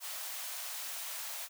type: high-pass noise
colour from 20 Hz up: white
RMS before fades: -41 dBFS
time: 0-1.49 s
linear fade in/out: 50 ms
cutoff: 570 Hz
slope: 48 dB/octave
effects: none